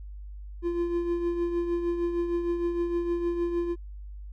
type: tone with tremolo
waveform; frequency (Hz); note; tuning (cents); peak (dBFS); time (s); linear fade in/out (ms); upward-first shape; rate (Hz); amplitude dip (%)
triangle; 344.8; F4; -22; -21; 0.62-3.76; 50; triangle; 6.5; 55
effects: added 50 Hz sine -38 dBFS peak until 4.32 s